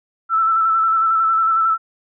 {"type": "tone with vibrato", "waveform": "sine", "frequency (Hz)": 1326, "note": "E6", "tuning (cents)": 10, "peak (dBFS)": -13, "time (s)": [0.29, 1.78], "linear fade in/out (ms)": 50, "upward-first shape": "square", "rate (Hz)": 11, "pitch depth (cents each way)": 22, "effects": []}